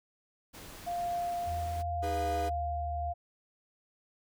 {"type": "noise", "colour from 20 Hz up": "pink", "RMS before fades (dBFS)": -48, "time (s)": [0.53, 1.83], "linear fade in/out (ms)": 20}
{"type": "tone with tremolo", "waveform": "sine", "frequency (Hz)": 698.5, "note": "F5", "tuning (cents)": 0, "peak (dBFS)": -30, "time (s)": [0.86, 3.14], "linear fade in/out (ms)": 20, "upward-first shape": "triangle", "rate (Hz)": 0.86, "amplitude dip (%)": 40}
{"type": "tone with pitch glide", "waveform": "sine", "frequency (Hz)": [82.4, 76], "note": ["E2", "D#2"], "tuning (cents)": [0, -40], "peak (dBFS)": -35, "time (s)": [1.45, 3.14], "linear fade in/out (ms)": 50, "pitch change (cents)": -140, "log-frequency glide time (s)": [1.93, 2.31]}
{"type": "chord", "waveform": "45% pulse", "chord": "G# minor", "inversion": "second", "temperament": "equal with one note detuned", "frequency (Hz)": [311.1, 407.7, 493.9], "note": ["D#4", "G#4", "B4"], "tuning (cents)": [0, -32, 0], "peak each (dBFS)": [-42, -40, -40], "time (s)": [2.02, 2.5], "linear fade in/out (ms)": 20}
{"effects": []}